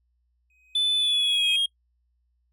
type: tone with exponential growth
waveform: triangle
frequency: 2518 Hz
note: D#7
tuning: 20 cents sharp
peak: -22 dBFS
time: 0.5-1.56 s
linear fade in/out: 2 ms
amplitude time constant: 230 ms
type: tone with pitch glide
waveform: triangle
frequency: 3503 to 3250 Hz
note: A7 to G#7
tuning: -8 to -38 cents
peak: -19 dBFS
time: 0.75-1.66 s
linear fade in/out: 5 ms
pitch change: -130 cents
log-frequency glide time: 0.97-1.52 s
effects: noise-tail reverb RT60 0.1 s tail -25 dB re dry + added 60 Hz sine -67 dBFS peak until 2.52 s